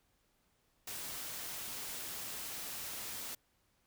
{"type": "noise", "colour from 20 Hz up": "white", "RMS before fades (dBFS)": -43, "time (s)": [0.87, 3.35], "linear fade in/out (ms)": 5, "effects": ["pink hiss -75 dBFS RMS until 3.86 s"]}